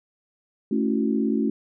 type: chord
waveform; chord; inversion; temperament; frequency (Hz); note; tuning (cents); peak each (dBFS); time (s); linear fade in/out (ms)
sine; F# minor seventh; first; equal; 220 / 277.2 / 329.6 / 370; A3 / C#4 / E4 / F#4; 0 / 0 / 0 / 0; -23 / -25 / -29 / -29; 0.71-1.5; 5
effects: none